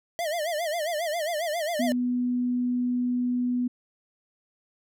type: tone with vibrato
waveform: square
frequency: 644 Hz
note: E5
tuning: 41 cents flat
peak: -27 dBFS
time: 0.19-1.92 s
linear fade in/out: 0 ms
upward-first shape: sine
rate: 7.4 Hz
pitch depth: 150 cents each way
type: tone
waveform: sine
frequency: 246.7 Hz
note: B3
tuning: 2 cents flat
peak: -23 dBFS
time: 1.79-3.68 s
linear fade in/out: 10 ms
effects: none